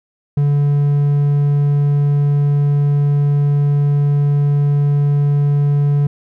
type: tone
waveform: triangle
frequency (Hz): 144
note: D3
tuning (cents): -34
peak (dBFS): -9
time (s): 0.37-6.07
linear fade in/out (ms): 5
effects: none